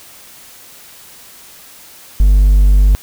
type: tone with hard clipping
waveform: triangle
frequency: 49 Hz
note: G1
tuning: in tune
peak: -6 dBFS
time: 2.2-2.95 s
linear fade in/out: 0 ms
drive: 5 dB
effects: white hiss -39 dBFS RMS until 3.02 s